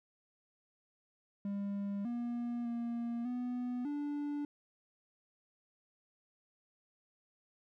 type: tone with pitch steps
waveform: triangle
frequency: 200.6 / 238.8 / 235.3 / 246.8 / 291 Hz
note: G3 / A#3 / A#3 / B3 / D4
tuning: +40 / +42 / +16 / -1 / -16 cents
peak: -33 dBFS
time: 1.45-4.45 s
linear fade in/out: 2 ms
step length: 600 ms
effects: none